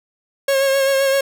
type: tone with vibrato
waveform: 45% pulse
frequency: 544 Hz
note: C#5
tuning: 33 cents flat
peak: -14 dBFS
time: 0.48-1.21 s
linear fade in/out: 5 ms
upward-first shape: sine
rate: 7.7 Hz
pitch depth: 28 cents each way
effects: none